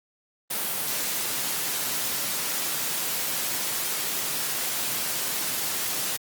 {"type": "high-pass noise", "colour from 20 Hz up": "white", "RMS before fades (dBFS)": -28, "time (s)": [0.5, 6.17], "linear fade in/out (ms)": 10, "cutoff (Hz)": 110, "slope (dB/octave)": 48, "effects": ["Opus 32 kbps"]}